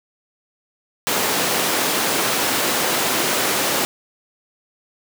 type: high-pass noise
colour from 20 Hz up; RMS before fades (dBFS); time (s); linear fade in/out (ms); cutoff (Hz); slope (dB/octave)
pink; -20; 1.07-3.85; 0; 300; 12
effects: none

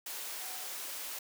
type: tone in noise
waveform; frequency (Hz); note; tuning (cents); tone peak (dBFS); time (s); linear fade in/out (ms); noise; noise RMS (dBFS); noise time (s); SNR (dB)
sine; 745; F#5; +12; -52; 0.4-0.66; 5; white; -41; 0.06-1.19; -14
effects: high-pass 400 Hz 12 dB/octave

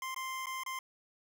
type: tone with dropouts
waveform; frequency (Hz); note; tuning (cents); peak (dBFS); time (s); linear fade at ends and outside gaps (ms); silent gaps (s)
25% pulse; 1046.5; C6; 0; -33; 0.02-0.79; 2; 0.145-0.162 / 0.459-0.468 / 0.635-0.662
effects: none

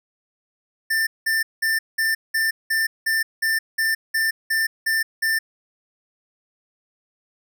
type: tone bursts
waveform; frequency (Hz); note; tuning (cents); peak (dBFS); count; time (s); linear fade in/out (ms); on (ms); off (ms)
square; 1787; A6; +26; -19; 13; 0.9-5.39; 10; 170; 190
effects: none

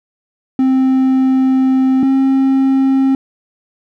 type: tone pair in turn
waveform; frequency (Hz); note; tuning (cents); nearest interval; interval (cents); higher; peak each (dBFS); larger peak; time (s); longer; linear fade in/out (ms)
triangle; 262.2 / 267.6; C4 / C4; +4 / +39; unison; 35; second; -7; neither; 0.59-2.03 / 2.03-3.15; first; 2
effects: none

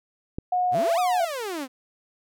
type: click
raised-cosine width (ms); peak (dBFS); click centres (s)
3; -17; 0.385
type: tone with vibrato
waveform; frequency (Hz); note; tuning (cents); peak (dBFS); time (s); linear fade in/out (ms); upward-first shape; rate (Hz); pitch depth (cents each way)
sine; 698.5; F5; 0; -20; 0.52-1.25; 5; square; 2.2; 65
type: exponential two-way sweep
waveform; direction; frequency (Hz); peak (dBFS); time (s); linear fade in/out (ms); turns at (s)
sawtooth; up then down; 98 to 1291 to 246.5; -25; 0.71-1.68; 50; 0.99
effects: none

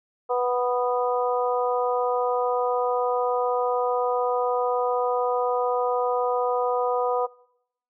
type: harmonic tone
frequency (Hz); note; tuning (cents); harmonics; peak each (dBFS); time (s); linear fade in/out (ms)
246.9; B3; 0; 2 / 3 / 4 / 5; -23 / -27 / -29 / -31; 0.29-7.27; 20
effects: noise-tail reverb RT60 0.8 s tail -23 dB re dry

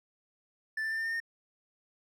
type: tone with pitch steps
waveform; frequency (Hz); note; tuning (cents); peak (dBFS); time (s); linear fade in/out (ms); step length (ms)
triangle; 1760 / 1774.3 / 1788.7 / 1803.2 / 1817.9 / 1832.6; A6 / A6 / A6 / A6 / A#6 / A#6; 0 / +14 / +28 / +42 / -44 / -30; -29; 0.77-1.202; 5; 72
effects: none

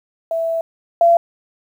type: tone pair in turn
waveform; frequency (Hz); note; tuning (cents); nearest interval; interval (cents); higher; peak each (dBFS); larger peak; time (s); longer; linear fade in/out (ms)
sine; 659.3 / 680.6; E5 / F5; 0 / -45; minor second; 55; second; -17 / -8; second; 0.31-0.61 / 1.01-1.17; first; 2
effects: 8-bit

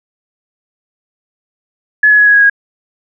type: tone with pitch steps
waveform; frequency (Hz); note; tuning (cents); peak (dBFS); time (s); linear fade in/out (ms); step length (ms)
sine; 1705 / 1692.2 / 1679.6 / 1667 / 1654.5 / 1642.2; G#6 / G#6 / G#6 / G#6 / G#6 / G#6; +45 / +32 / +19 / +6 / -7 / -20; -4; 2.03-2.498; 5; 78
effects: none

